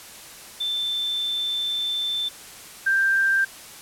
sine tone pair in turn, 3544 / 1578.7 Hz, A7 / G6, +12 / +12 cents, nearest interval octave + major second, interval 1400 cents, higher first, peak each -23 / -17 dBFS, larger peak second, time 0.6-2.29 / 2.86-3.45 s, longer first, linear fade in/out 10 ms, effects white hiss -42 dBFS RMS until 3.81 s + low-pass 12000 Hz 12 dB/octave

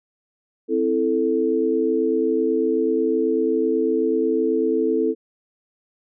sine chord, A minor, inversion first, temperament equal, 261.6 / 329.6 / 440 Hz, C4 / E4 / A4, 0 / 0 / 0 cents, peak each -24 / -22 / -20 dBFS, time 0.68-5.15 s, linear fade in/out 50 ms, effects none

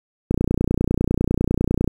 click train, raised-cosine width 3 ms, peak -6 dBFS, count 48, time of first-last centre 0.31-1.877 s, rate 30 Hz, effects 7-bit

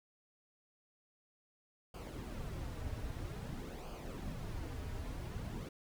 brown noise with flanger, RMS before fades -43 dBFS, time 1.94-5.69 s, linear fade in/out 5 ms, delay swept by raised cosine 0.52 to 5.82 ms, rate 0.51 Hz, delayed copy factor -0.6, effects none

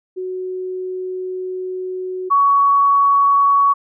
sine tone pair in turn, 370 / 1122.3 Hz, F#4 / C#6, 0 / +21 cents, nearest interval octave + perfect fifth, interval 1921 cents, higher second, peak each -22 / -10 dBFS, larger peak second, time 0.16-2.3 / 2.3-3.74 s, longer first, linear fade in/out 20 ms, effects none

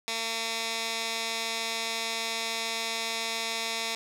15% pulse tone with band-pass filter, 226.8 Hz, A#3, 47 cents flat, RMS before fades -32 dBFS, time 0.08-3.95 s, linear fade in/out 0 ms, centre 4400 Hz, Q 1, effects none

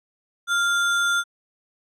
sine tone with sample-and-hold, 1396.9 Hz, F6, in tune, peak -18 dBFS, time 0.47-1.24 s, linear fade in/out 50 ms, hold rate 4900 Hz, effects low-pass 9000 Hz 12 dB/octave

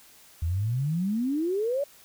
sine exponential sweep, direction up, 77.78 to 587.3 Hz, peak -24 dBFS, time 0.42-1.84 s, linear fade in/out 5 ms, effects white hiss -54 dBFS RMS until 2.04 s

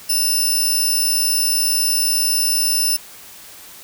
15% pulse tone pair together, 2794 / 5274 Hz, F7 / E8, 0 / 0 cents, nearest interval major seventh, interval 1100 cents, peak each -20 / -10 dBFS, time 0.09-2.97 s, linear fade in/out 10 ms, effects white hiss -40 dBFS RMS until 3.83 s

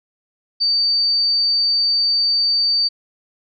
sine tone, 4605 Hz, D8, 35 cents flat, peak -14 dBFS, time 0.6-2.89 s, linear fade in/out 20 ms, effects none

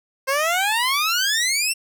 15% pulse exponential sweep, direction up, 523.3 to 2763 Hz, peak -12 dBFS, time 0.27-1.74 s, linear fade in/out 20 ms, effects none

